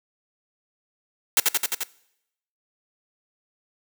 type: noise with echo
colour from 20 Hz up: white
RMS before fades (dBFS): -17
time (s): 1.37-1.4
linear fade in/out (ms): 2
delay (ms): 87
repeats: 5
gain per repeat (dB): -2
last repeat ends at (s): 1.835
effects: noise-tail reverb RT60 0.8 s tail -21 dB re dry + high-pass 200 Hz 12 dB/octave